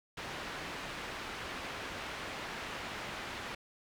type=low-pass noise; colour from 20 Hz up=white; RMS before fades=-42 dBFS; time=0.17-3.55 s; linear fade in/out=5 ms; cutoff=2400 Hz; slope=12 dB/octave; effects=none